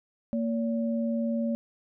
sine tone pair together, 230.2 / 570.4 Hz, A#3 / C#5, -22 / +49 cents, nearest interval octave + major third, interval 1571 cents, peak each -26 / -33 dBFS, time 0.33-1.55 s, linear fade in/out 0 ms, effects none

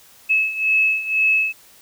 sine beating tone pair, 2590 / 2592 Hz, E7 / E7, -31 / -30 cents, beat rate 2 Hz, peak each -21 / -17 dBFS, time 0.29-1.53 s, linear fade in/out 20 ms, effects white hiss -49 dBFS RMS until 1.81 s

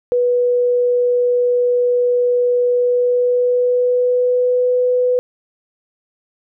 sine tone with pitch glide, 489.9 to 497.9 Hz, B4 to B4, -14 to +14 cents, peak -12 dBFS, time 0.12-5.19 s, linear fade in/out 0 ms, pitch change +28 cents, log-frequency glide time 2.66-4.76 s, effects none

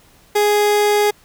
30% pulse tone, 415.3 Hz, G#4, in tune, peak -10 dBFS, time 0.35-1.11 s, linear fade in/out 10 ms, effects pink hiss -51 dBFS RMS until 1.24 s

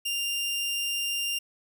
sawtooth tone, 2794 Hz, F7, in tune, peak -24 dBFS, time 0.05-1.39 s, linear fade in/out 10 ms, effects none

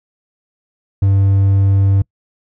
triangle tone, 98 Hz, G2, in tune, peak -7 dBFS, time 1.02-2.02 s, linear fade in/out 5 ms, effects noise-tail reverb RT60 0.1 s tail -26 dB re dry

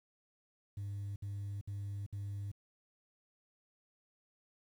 sine tone bursts, 100.7 Hz, G2, 47 cents sharp, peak -36 dBFS, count 4, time 0.77-2.516 s, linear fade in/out 5 ms, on 390 ms, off 62 ms, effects tanh soft clip ceiling -37 dBFS + 11-bit

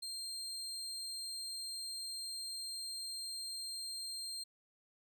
30% pulse tone, 4186 Hz, C8, in tune, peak -38 dBFS, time 0.02-4.44 s, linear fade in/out 10 ms, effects none

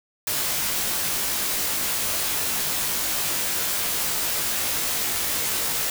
white noise with comb filter, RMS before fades -25 dBFS, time 0.27-5.9 s, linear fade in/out 2 ms, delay 18 ms, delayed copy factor -0.95, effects none

